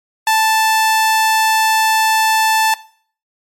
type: tone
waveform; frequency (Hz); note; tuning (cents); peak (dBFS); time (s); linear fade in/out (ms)
sawtooth; 880; A5; 0; -7; 0.27-2.74; 2
effects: noise-tail reverb RT60 0.5 s tail -19 dB re dry + MP3 64 kbps